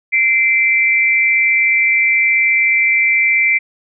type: tone pair together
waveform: sine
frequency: 2075 / 2336 Hz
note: C7 / D7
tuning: -15 / -10 cents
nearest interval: major second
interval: 205 cents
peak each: -13 dBFS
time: 0.12-3.59 s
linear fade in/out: 20 ms
effects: none